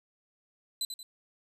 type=tone with echo; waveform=25% pulse; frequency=4027 Hz; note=B7; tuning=33 cents sharp; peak=-25 dBFS; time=0.81-0.85 s; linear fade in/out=2 ms; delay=90 ms; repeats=2; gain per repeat=-7 dB; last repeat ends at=1.03 s; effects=none